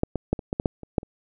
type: clicks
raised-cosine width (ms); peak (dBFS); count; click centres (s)
2; -7 / -12 / -8 / -20 / -12 / -10 / -7 / -25 / -6 / -27; 10; 0.034 / 0.157 / 0.33 / 0.392 / 0.529 / 0.599 / 0.658 / 0.833 / 0.982 / 1.031
effects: none